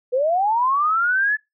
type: linear sweep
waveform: sine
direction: up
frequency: 480 to 1742 Hz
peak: -16 dBFS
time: 0.12-1.37 s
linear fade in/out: 20 ms
effects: noise-tail reverb RT60 0.2 s tail -23 dB re dry